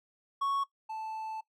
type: tone pair in turn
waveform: triangle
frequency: 1108.7 / 878.1 Hz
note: C#6 / A5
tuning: 0 / -4 cents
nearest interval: major third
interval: 404 cents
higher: first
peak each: -26 / -34 dBFS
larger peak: first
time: 0.41-0.64 / 0.89-1.41 s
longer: second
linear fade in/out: 10 ms
effects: noise-tail reverb RT60 0.1 s tail -19 dB re dry